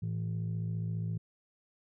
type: tone pair together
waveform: sine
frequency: 110 / 164.81 Hz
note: A2 / E3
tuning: 0 / 0 cents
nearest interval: perfect fifth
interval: 700 cents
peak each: -32 / -34 dBFS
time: 0.02-1.18 s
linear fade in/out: 10 ms
effects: tanh soft clip ceiling -28 dBFS